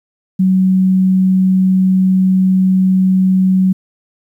sine tone, 187.5 Hz, F#3, 23 cents sharp, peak -8 dBFS, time 0.39-3.73 s, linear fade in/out 10 ms, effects 8-bit

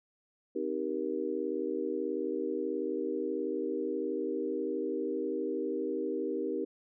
sine chord, C minor seventh, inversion none, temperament just, 261.6 / 314 / 392.4 / 470.9 Hz, C4 / Eb4 / G4 / Bb4, 0 / +16 / +2 / +18 cents, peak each -39 / -36 / -35 / -36 dBFS, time 0.55-6.65 s, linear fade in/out 10 ms, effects none

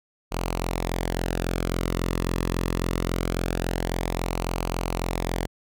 sawtooth tone with flanger, 43.65 Hz, F1, in tune, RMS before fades -27 dBFS, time 0.31-5.47 s, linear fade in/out 20 ms, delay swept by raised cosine 0.56 to 1.34 ms, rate 0.23 Hz, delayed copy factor -0.55, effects none

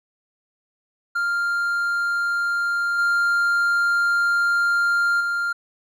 triangle tone with level steps, 1396.9 Hz, F6, in tune, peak -18 / -15 / -19 dBFS, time 1.15-5.53 s, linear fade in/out 10 ms, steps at 2.98 / 5.2 s, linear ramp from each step 10 ms, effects none

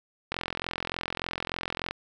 click train, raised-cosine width 0.3 ms, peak -14 dBFS, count 70, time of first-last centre 0.32-1.91 s, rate 43.4 Hz, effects none

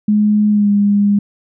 sine tone with pitch glide, 210 to 203.4 Hz, G#3 to G#3, +19 to -36 cents, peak -9 dBFS, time 0.08-1.19 s, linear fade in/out 5 ms, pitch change -55 cents, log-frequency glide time 0.5-0.7 s, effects none

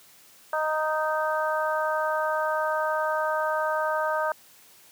harmonic tone, 310.5 Hz, D#4, 3 cents flat, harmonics 2 / 3 / 4 / 5, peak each -27 / -29 / -30 / -31 dBFS, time 0.53-4.32 s, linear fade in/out 2 ms, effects white hiss -54 dBFS RMS until 4.91 s + high-pass 100 Hz 12 dB/octave

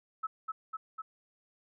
sine tone with echo, 1300 Hz, E6, 24 cents flat, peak -31 dBFS, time 0.23-0.27 s, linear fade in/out 10 ms, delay 250 ms, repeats 3, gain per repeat -2 dB, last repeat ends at 1.02 s, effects none

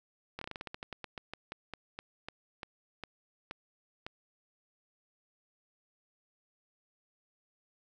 slowing click train, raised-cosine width 0.3 ms, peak -24 dBFS, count 22, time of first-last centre 0.39-4.065 s, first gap 24 ms, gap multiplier 1.17, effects none

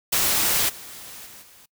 white noise with level steps, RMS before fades -21 / -40 / -44 / -50 dBFS, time 0.12-1.66 s, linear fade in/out 10 ms, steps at 0.68 / 1.25 / 1.41 s, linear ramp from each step 20 ms, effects noise-tail reverb RT60 0.1 s tail -23 dB re dry

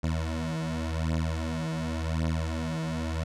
20% pulse beating tone pair, 80 / 80.9 Hz, D#2 / E2, +49 / -32 cents, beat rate 0.9 Hz, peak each -26 dBFS, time 0.03-3.24 s, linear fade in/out 10 ms, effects low-pass 8000 Hz 12 dB/octave

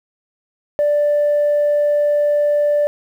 sine tone, 587.3 Hz, D5, in tune, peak -11 dBFS, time 0.79-2.87 s, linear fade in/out 0 ms, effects tanh soft clip ceiling -10 dBFS + 8-bit

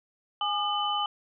sine tone cluster, 828 / 1211 / 3015 Hz, G#5 / D#6 / F#7, -5 / -47 / +32 cents, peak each -30 dBFS, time 0.41-1.06 s, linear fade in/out 2 ms, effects none

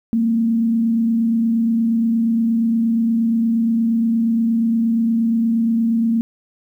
sine tone with frequency modulation, 228.3 Hz, A#3, 36 cents flat, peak -14 dBFS, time 0.13-6.21 s, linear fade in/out 0 ms, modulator 28.5 Hz, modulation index 0.28, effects 9-bit

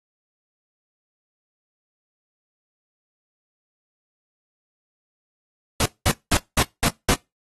pink noise bursts, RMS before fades -19 dBFS, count 6, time 5.8-7.142 s, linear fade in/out 2 ms, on 57 ms, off 200 ms, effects noise-tail reverb RT60 0.2 s tail -22 dB re dry + AAC 32 kbps

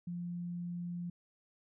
sine tone, 174.4 Hz, F3, 2 cents flat, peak -37 dBFS, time 0.07-1.1 s, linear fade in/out 5 ms, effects none

